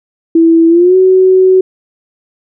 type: tone with pitch glide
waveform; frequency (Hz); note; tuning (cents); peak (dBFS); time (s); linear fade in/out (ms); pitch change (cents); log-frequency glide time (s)
sine; 329.6 to 374.3; E4 to F#4; 0 to +20; -3; 0.35-1.61; 5; +220; 0.68-0.96
effects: none